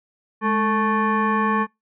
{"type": "tone with frequency modulation", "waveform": "sine", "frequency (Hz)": 445.4, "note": "A4", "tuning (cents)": 21, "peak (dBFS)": -17, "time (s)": [0.41, 1.67], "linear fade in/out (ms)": 50, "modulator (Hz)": 657, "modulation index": 1.8, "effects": ["noise-tail reverb RT60 0.2 s tail -26 dB re dry"]}